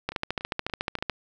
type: two click trains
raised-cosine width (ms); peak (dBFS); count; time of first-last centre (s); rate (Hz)
0.3; -23 / -11; 4 / 15; 0.12-0.987 / 0.09-1.097; 3.46 / 13.9
effects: none